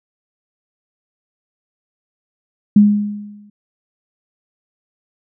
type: tone with exponential decay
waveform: sine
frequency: 206.8 Hz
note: G#3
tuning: 7 cents flat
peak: -3 dBFS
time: 2.76-3.5 s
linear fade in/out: 5 ms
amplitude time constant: 160 ms
effects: none